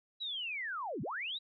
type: linear two-way sweep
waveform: sine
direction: down then up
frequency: 3965 to 112.2 to 3965 Hz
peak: -36 dBFS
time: 0.2-1.39 s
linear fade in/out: 20 ms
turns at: 1.02 s
effects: none